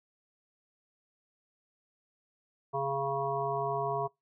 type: harmonic tone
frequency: 138 Hz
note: C#3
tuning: 7 cents flat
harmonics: 1 / 3 / 5 / 7 / 8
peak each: -39 / -35 / -34 / -35 / -38 dBFS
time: 2.73-4.08 s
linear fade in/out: 20 ms
effects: noise-tail reverb RT60 0.2 s tail -25 dB re dry